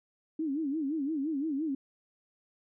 sine tone with vibrato, 295.6 Hz, D4, 11 cents sharp, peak -29 dBFS, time 0.39-1.75 s, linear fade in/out 5 ms, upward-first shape sine, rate 5.8 Hz, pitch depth 170 cents each way, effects none

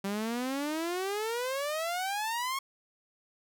sawtooth exponential sweep, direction up, 193.5 to 1100 Hz, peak -27 dBFS, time 0.04-2.59 s, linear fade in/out 5 ms, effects none

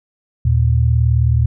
sine tone pair together, 78.15 / 117.1 Hz, D#2 / A#2, +8 / +8 cents, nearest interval perfect fifth, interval 700 cents, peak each -14 / -13 dBFS, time 0.45-1.46 s, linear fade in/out 5 ms, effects none

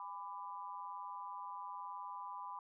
sine tone with amplitude modulation, 999 Hz, B5, 20 cents sharp, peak -39 dBFS, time 0-2.59 s, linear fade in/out 2 ms, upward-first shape sine, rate 181 Hz, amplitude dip 100%, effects none

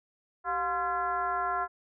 sine tone with frequency modulation, 1041 Hz, C6, 9 cents flat, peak -27 dBFS, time 0.44-1.68 s, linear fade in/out 50 ms, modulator 328 Hz, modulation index 1.4, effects none

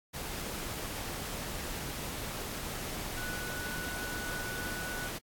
sine tone in noise, 1479 Hz, F#6, 1 cent flat, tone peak -39 dBFS, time 3.16-5.09 s, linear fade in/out 20 ms, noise pink, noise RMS -39 dBFS, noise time 0.13-5.19 s, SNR -3 dB, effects AAC 64 kbps

